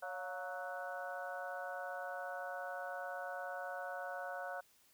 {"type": "harmonic tone with a mistuned harmonic", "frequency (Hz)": 185.6, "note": "F#3", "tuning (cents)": 6, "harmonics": [3, 4, 5, 6, 7, 8], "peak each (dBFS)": [-46, -45, -52, -54, -53, -46], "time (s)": [0.02, 4.61], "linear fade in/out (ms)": 10, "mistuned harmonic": 4, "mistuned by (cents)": -67, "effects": ["white hiss -69 dBFS RMS until 4.93 s"]}